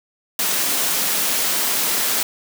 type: high-pass noise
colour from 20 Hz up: white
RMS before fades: -20 dBFS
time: 0.39-2.23 s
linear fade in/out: 2 ms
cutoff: 160 Hz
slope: 24 dB/octave
effects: none